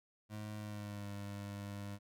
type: tone with pitch glide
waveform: 25% pulse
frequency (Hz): 106.1 to 101.13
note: G#2 to G#2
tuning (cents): +38 to -46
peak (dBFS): -39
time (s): 0.29-1.99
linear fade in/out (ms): 50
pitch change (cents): -84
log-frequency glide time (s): 0.57-1.1
effects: none